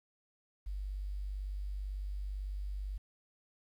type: tone with quantisation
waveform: sine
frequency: 49 Hz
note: G1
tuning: in tune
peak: -36 dBFS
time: 0.66-2.98 s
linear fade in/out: 10 ms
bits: 11
effects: none